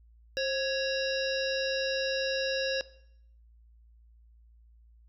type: harmonic tone with a mistuned harmonic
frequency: 554.4 Hz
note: C#5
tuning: in tune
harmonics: 1 / 3 / 5 / 7 / 9 / 10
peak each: -30 / -35 / -37 / -38 / -40 / -40 dBFS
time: 0.37-2.81 s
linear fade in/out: 0 ms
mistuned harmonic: 1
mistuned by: -72 cents
effects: noise-tail reverb RT60 0.7 s tail -18 dB re dry + added 57 Hz sine -55 dBFS peak until 5.08 s